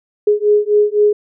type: beating tone pair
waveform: sine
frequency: 415.3 / 419.2 Hz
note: G#4 / G#4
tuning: 0 / +16 cents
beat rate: 3.9 Hz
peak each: -13 dBFS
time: 0.27-1.13 s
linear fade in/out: 5 ms
effects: none